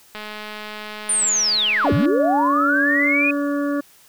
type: click train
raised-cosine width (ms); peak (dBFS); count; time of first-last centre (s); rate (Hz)
0.3; -17; 405; 0.15-2.056; 212
type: linear two-way sweep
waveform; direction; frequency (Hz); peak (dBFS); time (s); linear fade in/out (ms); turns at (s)
sine; down then up; 9397 to 78.6 to 2513; -16; 1.09-3.31; 5; 1.93
type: harmonic tone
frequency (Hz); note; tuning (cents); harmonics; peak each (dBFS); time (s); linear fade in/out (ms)
286.3; D4; -44; 1 / 2 / 4 / 5 / 6; -20 / -26 / -32 / -34 / -36; 1.84-3.81; 10
effects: white hiss -51 dBFS RMS until 4.08 s